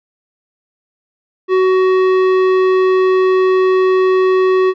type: tone with tanh clipping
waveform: sine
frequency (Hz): 374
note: F#4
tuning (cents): +19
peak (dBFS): -11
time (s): 1.48-4.74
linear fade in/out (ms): 50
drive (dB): 14
effects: none